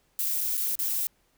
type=noise with dropouts; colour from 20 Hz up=violet; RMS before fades=-28 dBFS; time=0.19-1.07 s; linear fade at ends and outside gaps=0 ms; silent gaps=0.408-0.412 / 0.57-0.577 / 0.754-0.791 s; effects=pink hiss -68 dBFS RMS until 1.37 s